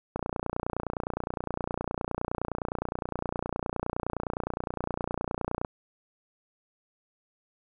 click train, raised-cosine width 1 ms, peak -16 dBFS, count 164, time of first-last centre 0.16-5.648 s, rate 29.7 Hz, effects none

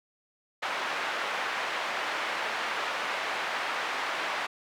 pink band-pass noise, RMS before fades -32 dBFS, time 0.62-4.47 s, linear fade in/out 10 ms, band 840 to 2500 Hz, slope 12 dB/octave, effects none

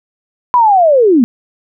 sine linear sweep, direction down, 1008 to 220 Hz, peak -5 dBFS, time 0.54-1.24 s, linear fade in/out 0 ms, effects none

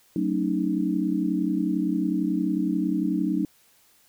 sine chord, D# half-diminished seventh, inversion first, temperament just, 186.68 / 224 / 280 / 311.1 Hz, F#3 / A3 / C#4 / D#4, +16 / +31 / +18 / 0 cents, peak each -27 / -30 / -28 / -26 dBFS, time 0.16-3.45 s, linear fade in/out 2 ms, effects white hiss -60 dBFS RMS until 4.08 s

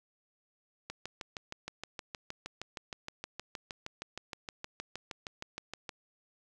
click train, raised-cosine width 0.2 ms, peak -22 dBFS, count 33, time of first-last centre 0.9-5.892 s, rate 6.41 Hz, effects none

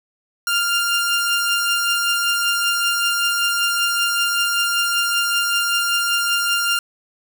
sawtooth tone pair together, 1396.9 / 2799 Hz, F6 / F7, 0 / +3 cents, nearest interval octave, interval 1203 cents, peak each -15 / -19 dBFS, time 0.47-6.79 s, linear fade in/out 2 ms, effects none

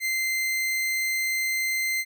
40% pulse tone, 2079 Hz, C7, 12 cents flat, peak -23 dBFS, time 0-2.05 s, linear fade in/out 50 ms, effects none

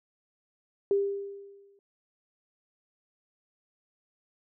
sine tone with exponential decay, 398.8 Hz, G4, 30 cents sharp, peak -20 dBFS, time 0.91-1.79 s, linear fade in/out 1 ms, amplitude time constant 190 ms, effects none

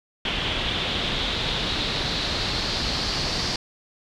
pink noise with low-pass filter sweep, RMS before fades -26 dBFS, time 0.25-3.56 s, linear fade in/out 2 ms, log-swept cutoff 3200 to 4800 Hz, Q 4.4, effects none

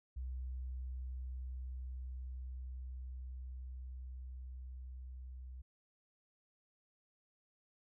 sine tone with level ramp, 63.6 Hz, C2, 48 cents flat, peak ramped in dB -39 to -46 dBFS, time 0.16-5.62 s, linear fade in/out 10 ms, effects none

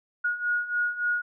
sine beating tone pair, 1443 / 1446.5 Hz, F#6 / F#6, -44 / -40 cents, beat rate 3.5 Hz, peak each -30 / -26 dBFS, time 0.24-1.22 s, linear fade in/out 10 ms, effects none

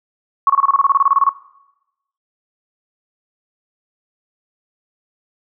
sine tone bursts, 1109 Hz, C#6, in tune, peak -8 dBFS, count 16, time 0.47-1.292 s, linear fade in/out 2 ms, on 27 ms, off 26 ms, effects noise-tail reverb RT60 0.9 s tail -18 dB re dry

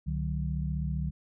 sine tone cluster, 68 / 149.9 / 185.2 Hz, C#2 / D3 / F#3, -33 / +36 / +2 cents, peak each -32 / -32 / -36 dBFS, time 0.06-1.11 s, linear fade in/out 20 ms, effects none

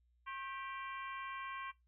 harmonic tone with a mistuned harmonic, 392 Hz, G4, in tune, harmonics 3 / 4 / 5 / 6 / 7 / 8, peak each -44 / -50 / -53 / -52 / -57 / -59 dBFS, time 0.26-1.72 s, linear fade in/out 20 ms, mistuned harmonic 3, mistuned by -150 cents, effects noise-tail reverb RT60 0.2 s tail -18 dB re dry + added 60 Hz sine -70 dBFS peak until 1.87 s

